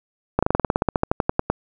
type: slowing click train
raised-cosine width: 1 ms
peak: -3 dBFS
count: 18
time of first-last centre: 0.39-1.5 s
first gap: 36 ms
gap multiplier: 1.07
effects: none